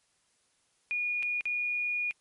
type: tone with dropouts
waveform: sine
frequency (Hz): 2443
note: D#7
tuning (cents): -32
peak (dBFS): -28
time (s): 0.91-2.11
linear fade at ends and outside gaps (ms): 0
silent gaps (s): 1.226-1.23 / 1.409-1.455
effects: white hiss -71 dBFS RMS until 2.2 s + MP3 48 kbps